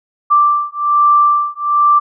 sine beating tone pair, 1174.7 / 1175.9 Hz, D6 / D6, 0 / +2 cents, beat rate 1.2 Hz, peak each -12 dBFS, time 0.3-2 s, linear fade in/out 20 ms, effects none

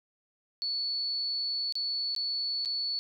sine tone with dropouts, 4435 Hz, C#8, in tune, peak -29 dBFS, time 0.62-2.99 s, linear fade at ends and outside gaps 0 ms, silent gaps 1.724-1.754 / 2.15-2.163 / 2.65-2.657 s, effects none

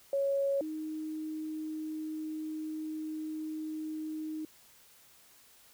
sine tone pair in turn, 554 / 311.6 Hz, C#5 / D#4, -1 / +3 cents, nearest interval minor seventh, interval 996 cents, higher first, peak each -27 / -35 dBFS, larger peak first, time 0.13-0.61 / 0.61-4.45 s, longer second, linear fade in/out 2 ms, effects white hiss -60 dBFS RMS until 5.73 s

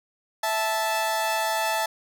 sawtooth tone pair together, 657.7 / 876 Hz, E5 / A5, -4 / -8 cents, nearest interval perfect fourth, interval 496 cents, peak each -24 / -21 dBFS, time 0.43-1.86 s, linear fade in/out 5 ms, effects none

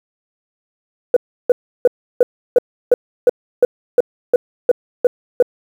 sine tone bursts, 491.5 Hz, B4, 8 cents flat, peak -4 dBFS, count 13, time 1.14-5.425 s, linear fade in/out 2 ms, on 25 ms, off 330 ms, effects tanh soft clip ceiling -2 dBFS + 7-bit

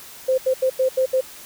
sine tone bursts at uneven times, 520 Hz, C5, 11 cents flat, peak -15 dBFS, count 6, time 0.28-0.38 / 0.46-0.54 / 0.62-0.7 / 0.79-0.89 / 0.97-1.06 / 1.13-1.21 s, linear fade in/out 10 ms, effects white hiss -41 dBFS RMS until 1.45 s

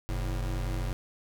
square tone pair together, 45.93 / 108.7 Hz, F#1 / A2, -12 / -21 cents, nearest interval octave + minor third, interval 1491 cents, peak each -31 / -36 dBFS, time 0.09-0.93 s, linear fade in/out 0 ms, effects none

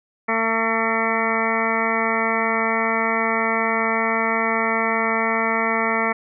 harmonic tone, 225.2 Hz, A3, 40 cents sharp, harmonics 1 / 2 / 3 / 4 / 5 / 6 / 8 / 9 / 10, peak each -27 / -27 / -27 / -27 / -27 / -27 / -27 / -27 / -27 dBFS, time 0.28-6.13 s, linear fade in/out 10 ms, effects none

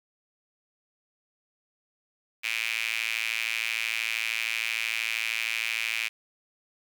sawtooth tone with high-pass filter, 113 Hz, A2, 47 cents sharp, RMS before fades -30 dBFS, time 2.43-6.09 s, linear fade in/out 20 ms, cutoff 2400 Hz, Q 5.9, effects none

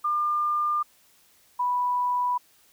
sine tone pair in turn, 1200 / 985.7 Hz, D6 / B5, +37 / -4 cents, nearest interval minor third, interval 341 cents, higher first, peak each -22 dBFS, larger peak neither, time 0.04-0.83 / 1.59-2.38 s, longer neither, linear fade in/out 10 ms, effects white hiss -60 dBFS RMS until 2.72 s

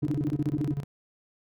triangle tone with tremolo, 141.2 Hz, C#3, 32 cents sharp, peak -24 dBFS, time 0.02-0.84 s, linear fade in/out 10 ms, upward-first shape square, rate 16 Hz, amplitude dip 80%
sine tone bursts, 300.7 Hz, D4, 41 cents sharp, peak -25 dBFS, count 10, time 0.03-0.716 s, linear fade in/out 2 ms, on 38 ms, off 34 ms
effects none

